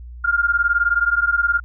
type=beating tone pair; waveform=sine; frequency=1396.9 / 1415.9 Hz; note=F6 / F6; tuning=0 / +23 cents; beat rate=19 Hz; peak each=-18 dBFS; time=0.24-1.6 s; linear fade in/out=10 ms; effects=added 60 Hz sine -33 dBFS peak until 1.64 s